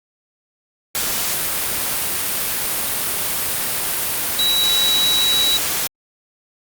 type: tone in noise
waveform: sine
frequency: 3900 Hz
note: B7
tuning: 23 cents flat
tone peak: -15 dBFS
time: 4.39-5.57 s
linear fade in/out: 0 ms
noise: white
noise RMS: -21 dBFS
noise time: 0.95-5.87 s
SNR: +3 dB
effects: Opus 48 kbps